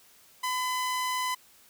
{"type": "tone", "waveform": "sawtooth", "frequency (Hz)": 1009, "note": "B5", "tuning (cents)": 37, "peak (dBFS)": -24, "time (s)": [0.43, 1.35], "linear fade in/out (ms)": 10, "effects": ["white hiss -58 dBFS RMS until 1.69 s"]}